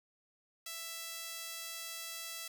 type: tone with high-pass filter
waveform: sawtooth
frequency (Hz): 662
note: E5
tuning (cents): +7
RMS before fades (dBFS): -44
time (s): 0.66-2.48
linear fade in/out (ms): 5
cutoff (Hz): 2900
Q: 0.52
effects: none